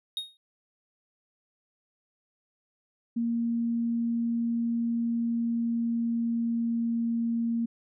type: tone with exponential decay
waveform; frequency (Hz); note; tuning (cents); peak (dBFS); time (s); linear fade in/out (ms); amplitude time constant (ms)
triangle; 3729; A#7; 0; -25; 0.17-0.37; 1; 43
type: tone with pitch glide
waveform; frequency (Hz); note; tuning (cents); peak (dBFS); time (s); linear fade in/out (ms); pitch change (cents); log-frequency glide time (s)
sine; 233.1 to 231.8; A#3 to A#3; 0 to -10; -25; 3.16-7.66; 10; -10; 5.02-7.15
effects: none